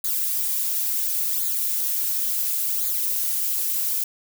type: noise with flanger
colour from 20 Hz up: violet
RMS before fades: -24 dBFS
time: 0.04-4.04 s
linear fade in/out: 5 ms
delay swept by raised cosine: 0.35 to 6.15 ms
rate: 0.71 Hz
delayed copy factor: -0.9
effects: none